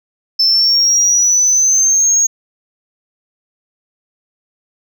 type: linear sweep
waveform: sine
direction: up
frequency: 5274 to 6610 Hz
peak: -7 dBFS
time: 0.39-2.27 s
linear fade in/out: 10 ms
effects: tanh soft clip ceiling -6 dBFS